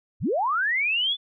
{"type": "linear sweep", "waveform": "sine", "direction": "up", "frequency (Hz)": [46.25, 3520], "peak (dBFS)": -21, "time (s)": [0.2, 1.17], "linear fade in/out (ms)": 50, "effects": []}